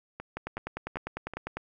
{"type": "two click trains", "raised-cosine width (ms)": 0.5, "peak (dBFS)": [-23, -19], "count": [4, 13], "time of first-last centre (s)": [[0.2, 1.336], [0.37, 1.57]], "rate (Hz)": [2.64, 10], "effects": []}